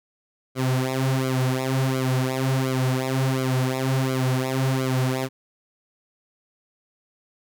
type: tone with flanger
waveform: sawtooth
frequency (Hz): 130.81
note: C3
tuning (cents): 0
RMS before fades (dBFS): -23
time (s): 0.55-5.29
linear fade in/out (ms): 50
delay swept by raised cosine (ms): 1.1 to 7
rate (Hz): 1.4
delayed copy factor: -1
effects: none